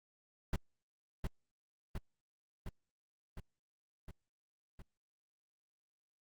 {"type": "noise with echo", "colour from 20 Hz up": "brown", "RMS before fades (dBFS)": -33, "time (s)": [0.53, 0.56], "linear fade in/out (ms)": 2, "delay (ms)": 710, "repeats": 6, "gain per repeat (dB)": -3, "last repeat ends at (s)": 4.82, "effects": ["Opus 48 kbps"]}